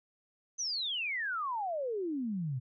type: exponential sweep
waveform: sine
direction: down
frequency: 6272 to 120 Hz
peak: -32 dBFS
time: 0.58-2.6 s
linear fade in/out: 20 ms
effects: none